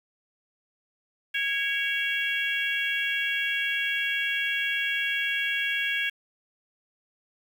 harmonic tone with a mistuned harmonic, 550 Hz, C#5, 14 cents flat, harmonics 3 / 4 / 5 / 6, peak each -29 / -30 / -31 / -32 dBFS, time 1.34-6.1 s, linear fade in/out 10 ms, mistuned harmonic 4, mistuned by +42 cents, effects 8-bit

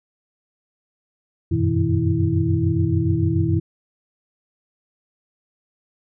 sine tone cluster, 90.4 / 97.3 / 120.5 / 159.4 / 328.1 Hz, F#2 / G2 / B2 / D#3 / E4, -40 / -12 / -42 / +42 / -8 cents, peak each -23 dBFS, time 1.51-3.6 s, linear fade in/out 10 ms, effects none

